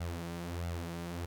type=tone with flanger; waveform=sawtooth; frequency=85.5 Hz; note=F2; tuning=36 cents flat; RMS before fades=-39 dBFS; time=0-1.26 s; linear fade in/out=10 ms; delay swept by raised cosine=1.4 to 6.7 ms; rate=1.5 Hz; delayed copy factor=+0.65; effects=none